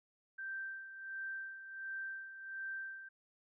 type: tone with tremolo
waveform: sine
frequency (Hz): 1566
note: G6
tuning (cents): -2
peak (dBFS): -39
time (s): 0.38-3.09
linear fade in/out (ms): 10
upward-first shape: sine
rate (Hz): 1.4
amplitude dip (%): 65
effects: none